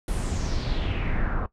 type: noise with low-pass filter sweep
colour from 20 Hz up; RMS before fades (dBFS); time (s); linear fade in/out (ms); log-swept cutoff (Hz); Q
brown; -26; 0.08-1.46; 2; 11000 to 1200; 3.8
effects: noise-tail reverb RT60 0.1 s tail -17 dB re dry